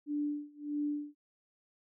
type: tone with tremolo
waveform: sine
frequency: 293.7 Hz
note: D4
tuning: in tune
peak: -30 dBFS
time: 0.06-1.15 s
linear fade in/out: 50 ms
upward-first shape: sine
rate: 1.6 Hz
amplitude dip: 95%
effects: none